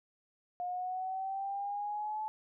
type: exponential sweep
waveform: sine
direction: up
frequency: 712 to 868 Hz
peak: -34 dBFS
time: 0.6-2.28 s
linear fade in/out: 0 ms
effects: none